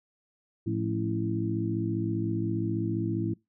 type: harmonic tone with a mistuned harmonic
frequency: 55 Hz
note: A1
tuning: in tune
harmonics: 2 / 3 / 4 / 5 / 6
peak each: -31 / -34 / -36 / -36 / -31 dBFS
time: 0.66-3.34 s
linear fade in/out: 10 ms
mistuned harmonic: 3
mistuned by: +110 cents
effects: noise-tail reverb RT60 0.2 s tail -24 dB re dry